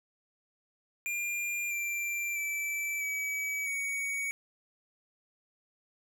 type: tone with pitch steps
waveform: square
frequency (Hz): 2400 / 2360 / 2321 / 2282 / 2244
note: D7 / D7 / D7 / C#7 / C#7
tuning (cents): +37 / +8 / -21 / +50 / +21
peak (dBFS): -32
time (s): 1.06-4.31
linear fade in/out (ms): 0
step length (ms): 650
effects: none